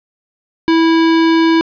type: tone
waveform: square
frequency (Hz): 327.6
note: E4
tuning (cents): -11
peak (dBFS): -9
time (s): 0.68-1.61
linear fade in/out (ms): 0
effects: resampled to 11025 Hz + 7-bit